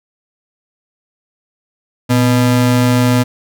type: ring-modulated tone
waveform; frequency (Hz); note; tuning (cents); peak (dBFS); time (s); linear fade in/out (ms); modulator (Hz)
square; 184.9; F#3; -1; -7; 2.09-3.24; 20; 66.7
effects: none